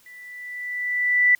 sine tone with level ramp, 1975.5 Hz, B6, in tune, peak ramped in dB -42 to -12 dBFS, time 0.06-1.35 s, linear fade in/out 2 ms, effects white hiss -57 dBFS RMS until 1.39 s

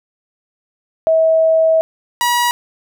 sine / sawtooth tone pair in turn, 645 / 964.1 Hz, E5 / B5, -38 / -42 cents, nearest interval perfect fifth, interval 696 cents, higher second, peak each -9 dBFS, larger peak neither, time 1.07-1.81 / 2.21-2.51 s, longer first, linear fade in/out 0 ms, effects none

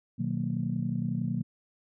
sine chord, B major seventh, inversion none, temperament just, 123.47 / 154.34 / 185.21 / 231.5 Hz, B2 / D#3 / F#3 / A#3, 0 / -14 / +2 / -12 cents, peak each -33 dBFS, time 0.18-1.43 s, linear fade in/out 20 ms, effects tanh soft clip ceiling -17 dBFS

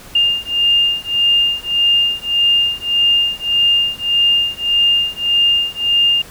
sine beating tone pair, 2810 / 2811.7 Hz, F7 / F7, +10 / +11 cents, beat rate 1.7 Hz, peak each -15 dBFS, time 0.15-6.22 s, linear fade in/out 5 ms, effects pink hiss -38 dBFS RMS until 6.3 s

